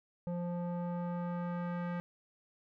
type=tone with low-pass filter sweep; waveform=square; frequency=174.8 Hz; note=F3; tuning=2 cents sharp; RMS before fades=-37 dBFS; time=0.27-2 s; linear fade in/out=0 ms; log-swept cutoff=650 to 1700 Hz; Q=1.5; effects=none